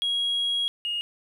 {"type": "tone pair in turn", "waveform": "sine", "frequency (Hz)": [3300, 2857], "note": ["G#7", "F7"], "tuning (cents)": [-12, 39], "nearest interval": "major second", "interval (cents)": 249, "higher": "first", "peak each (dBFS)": [-21, -25], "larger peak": "first", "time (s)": [[0.02, 0.68], [0.85, 1.01]], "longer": "first", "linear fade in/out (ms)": 0, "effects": ["tanh soft clip ceiling -21 dBFS", "10-bit"]}